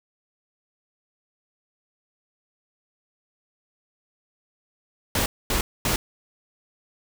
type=noise bursts; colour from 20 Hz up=pink; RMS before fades=-23 dBFS; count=3; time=5.15-5.96 s; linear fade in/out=2 ms; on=110 ms; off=240 ms; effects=none